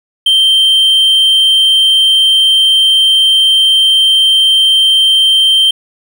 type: tone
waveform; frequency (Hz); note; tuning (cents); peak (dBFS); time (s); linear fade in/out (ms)
triangle; 3136; G7; 0; -4; 0.26-5.71; 5
effects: none